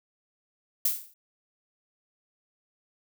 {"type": "noise with exponential decay", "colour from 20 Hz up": "violet", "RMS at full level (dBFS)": -21, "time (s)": [0.85, 1.14], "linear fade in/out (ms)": 5, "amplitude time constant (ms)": 61, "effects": []}